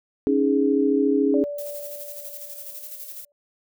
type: chord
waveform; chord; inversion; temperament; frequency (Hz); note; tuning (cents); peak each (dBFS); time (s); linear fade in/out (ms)
sine; C# suspended second; none; equal; 277.2 / 311.1 / 415.3; C#4 / D#4 / G#4; 0 / 0 / 0; -20 / -24 / -21; 0.27-1.44; 0
type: tone with exponential decay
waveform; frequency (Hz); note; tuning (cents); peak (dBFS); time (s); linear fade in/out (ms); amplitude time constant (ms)
sine; 580; D5; -22; -24; 1.34-3.32; 1; 430
type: noise with tremolo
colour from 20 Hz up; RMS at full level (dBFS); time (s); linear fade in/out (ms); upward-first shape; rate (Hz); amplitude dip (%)
violet; -36; 1.58-3.25; 5; square; 12; 40
effects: none